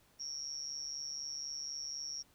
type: tone with amplitude modulation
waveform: sine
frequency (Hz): 5588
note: F8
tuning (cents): 0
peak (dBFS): -35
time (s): 0.19-2.23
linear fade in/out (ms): 20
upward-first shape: sine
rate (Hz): 144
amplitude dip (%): 100
effects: pink hiss -68 dBFS RMS until 2.34 s